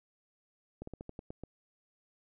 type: slowing click train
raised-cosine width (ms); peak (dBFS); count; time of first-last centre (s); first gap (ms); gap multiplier
2; -29; 8; 0.82-1.436; 54; 1.16
effects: none